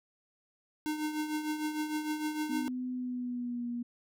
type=tone with tremolo; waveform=square; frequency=305.3 Hz; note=D#4; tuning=33 cents flat; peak=-30 dBFS; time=0.86-2.68 s; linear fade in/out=0 ms; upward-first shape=triangle; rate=6.6 Hz; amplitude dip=65%
type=tone with pitch glide; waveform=sine; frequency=252.1 to 239.6 Hz; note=B3 to A#3; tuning=+36 to +48 cents; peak=-33 dBFS; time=2.49-3.83 s; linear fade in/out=10 ms; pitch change=-88 cents; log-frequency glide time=2.93-3.67 s
effects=none